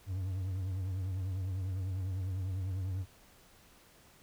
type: tone with vibrato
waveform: triangle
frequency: 93.9 Hz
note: F#2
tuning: 26 cents sharp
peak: -31 dBFS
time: 0.06-3.06 s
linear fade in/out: 50 ms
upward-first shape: triangle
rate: 10 Hz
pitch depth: 89 cents each way
effects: pink hiss -61 dBFS RMS until 4.22 s